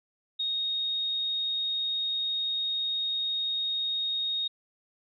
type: tone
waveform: sine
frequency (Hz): 3729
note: A#7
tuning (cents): 0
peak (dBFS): -27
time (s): 0.39-4.48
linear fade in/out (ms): 10
effects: none